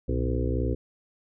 harmonic tone with a mistuned harmonic, 63.2 Hz, B1, 41 cents sharp, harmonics 1 / 2 / 4 / 5 / 6 / 7 / 8, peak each -27 / -30 / -33 / -34 / -35 / -35 / -36 dBFS, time 0.08-0.75 s, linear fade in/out 10 ms, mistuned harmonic 2, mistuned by -110 cents, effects none

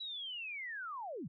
sine linear sweep, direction down, 3951 to 116.54 Hz, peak -40 dBFS, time 0-1.28 s, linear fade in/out 10 ms, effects none

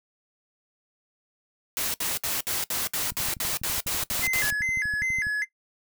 white noise bursts, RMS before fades -28 dBFS, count 12, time 1.77-4.503 s, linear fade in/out 0 ms, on 170 ms, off 63 ms
click train, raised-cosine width 5 ms, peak -28 dBFS, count 27, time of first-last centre 3.12-5.269 s, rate 12.1 Hz
triangle tone with vibrato, 1870 Hz, A#6, 5 cents sharp, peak -22 dBFS, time 4.22-5.45 s, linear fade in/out 20 ms, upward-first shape square, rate 2.5 Hz, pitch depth 170 cents each way
effects noise-tail reverb RT60 0.1 s tail -17 dB re dry

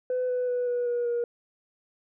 sine tone with pitch steps, 504 / 498.2 / 492.5 / 486.8 / 481.2 / 475.7 Hz, B4 / B4 / B4 / B4 / B4 / A#4, +35 / +15 / -5 / -25 / -45 / +35 cents, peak -23 dBFS, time 0.1-1.24 s, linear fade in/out 2 ms, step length 190 ms, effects tanh soft clip ceiling -22 dBFS

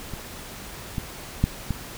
clicks, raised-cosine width 5 ms, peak -21 / -14 / -6 / -12 dBFS, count 4, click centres 0.137 / 0.982 / 1.44 / 1.707 s, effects pink hiss -39 dBFS RMS until 1.97 s

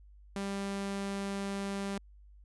sawtooth tone, 197.8 Hz, G3, 16 cents sharp, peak -30 dBFS, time 0.36-1.98 s, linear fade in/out 2 ms, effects added 50 Hz sine -53 dBFS peak until 2.44 s + resampled to 24000 Hz

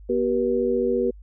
sine tone cluster, 242.5 / 384.8 / 479.3 Hz, B3 / G4 / A#4, -31 / -32 / +48 cents, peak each -26 / -23 / -23 dBFS, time 0.09-1.11 s, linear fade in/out 10 ms, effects added 50 Hz sine -41 dBFS peak until 1.22 s

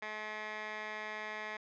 15% pulse tone with band-pass filter, 214 Hz, A3, 48 cents flat, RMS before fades -42 dBFS, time 0.02-1.57 s, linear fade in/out 5 ms, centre 1700 Hz, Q 2.2, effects resampled to 16000 Hz

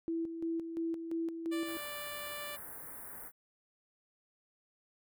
sine tone with tremolo, 330.4 Hz, E4, 4 cents sharp, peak -32 dBFS, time 0.08-1.77 s, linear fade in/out 0 ms, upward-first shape square, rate 2.9 Hz, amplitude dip 55%
10% pulse tone, 587.3 Hz, D5, in tune, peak -33 dBFS, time 1.51-2.57 s, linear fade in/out 20 ms
white band-stop noise, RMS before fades -47 dBFS, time 1.64-3.32 s, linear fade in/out 50 ms, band 1900 to 9400 Hz, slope 48 dB/octave
effects none

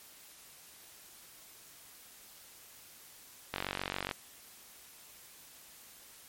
click train, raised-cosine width 0.3 ms, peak -17 dBFS, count 28, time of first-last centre 3.54-4.112 s, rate 47.2 Hz, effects white hiss -55 dBFS RMS until 6.28 s + MP3 64 kbps

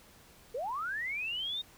sine linear sweep, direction up, 440 to 3729 Hz, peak -33 dBFS, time 0.54-1.62 s, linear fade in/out 10 ms, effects pink hiss -58 dBFS RMS until 1.77 s

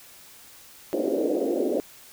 pink band-pass noise, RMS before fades -25 dBFS, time 0.93-1.8 s, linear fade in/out 0 ms, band 260 to 600 Hz, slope 48 dB/octave, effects white hiss -49 dBFS RMS until 2.12 s

